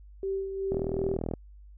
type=tone with tremolo; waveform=sine; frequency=387.9 Hz; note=G4; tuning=18 cents flat; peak=-27 dBFS; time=0.23-1.17 s; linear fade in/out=2 ms; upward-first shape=sine; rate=2.7 Hz; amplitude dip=50%
type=click train; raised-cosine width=2 ms; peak=-18 dBFS; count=26; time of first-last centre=0.72-1.337 s; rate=40.5 Hz
effects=added 50 Hz sine -47 dBFS peak until 1.77 s